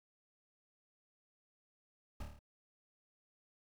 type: noise with echo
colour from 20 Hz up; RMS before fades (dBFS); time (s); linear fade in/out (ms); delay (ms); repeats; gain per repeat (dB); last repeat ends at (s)
brown; -42; 2.2-2.23; 5; 27; 6; -3; 2.392
effects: none